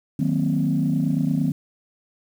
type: chord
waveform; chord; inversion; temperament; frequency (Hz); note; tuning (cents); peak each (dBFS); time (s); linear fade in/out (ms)
sine; C half-diminished seventh; first; equal; 155.56 / 185 / 233.1 / 261.6; Eb3 / Gb3 / Bb3 / C4; 0 / 0 / 0 / 0; -22 / -25 / -25 / -23; 0.19-1.52; 5
effects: tanh soft clip ceiling -11 dBFS + 8-bit